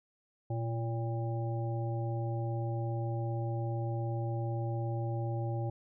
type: harmonic tone with a mistuned harmonic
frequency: 114.2 Hz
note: A#2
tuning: 35 cents flat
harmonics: 1 / 3 / 5 / 7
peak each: -32 / -41 / -43 / -43 dBFS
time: 0.5-5.7 s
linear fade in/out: 5 ms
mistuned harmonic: 1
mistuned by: +57 cents
effects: none